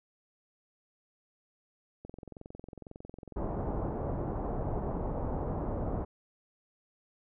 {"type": "click train", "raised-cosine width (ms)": 2, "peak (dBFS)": -31, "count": 64, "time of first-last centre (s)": [2.05, 4.914], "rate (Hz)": 22}
{"type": "low-pass noise", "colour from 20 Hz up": "pink", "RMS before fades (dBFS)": -34, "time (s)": [3.36, 6.05], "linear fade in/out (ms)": 10, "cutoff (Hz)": 900, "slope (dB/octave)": 24}
{"effects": []}